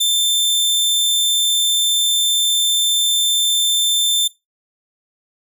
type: tone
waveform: sawtooth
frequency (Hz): 3559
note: A7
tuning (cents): +19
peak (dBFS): -11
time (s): 0-4.28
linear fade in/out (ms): 10
effects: noise-tail reverb RT60 0.2 s tail -19 dB re dry